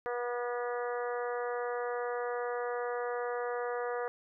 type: harmonic tone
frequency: 242.5 Hz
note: B3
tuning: 31 cents flat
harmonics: 2 / 3 / 4 / 5 / 6 / 7 / 8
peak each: -34 / -40 / -44 / -42 / -46 / -46 / -49 dBFS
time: 0.06-4.08 s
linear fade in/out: 0 ms
effects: none